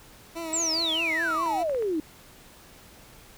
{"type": "tone with vibrato", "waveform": "20% pulse", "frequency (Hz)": 326.2, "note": "E4", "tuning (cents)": -18, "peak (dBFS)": -27, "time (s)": [0.35, 1.64], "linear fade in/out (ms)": 20, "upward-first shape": "triangle", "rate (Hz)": 4.8, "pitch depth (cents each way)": 61}
{"type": "exponential sweep", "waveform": "sine", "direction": "down", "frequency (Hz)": [7902, 297.5], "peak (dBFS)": -24, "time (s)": [0.53, 2], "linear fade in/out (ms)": 2}
{"type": "clicks", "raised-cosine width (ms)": 0.5, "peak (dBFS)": -26, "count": 6, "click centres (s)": [1.306, 1.347, 1.461, 1.696, 1.747, 1.824]}
{"effects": ["pink hiss -51 dBFS RMS until 3.37 s"]}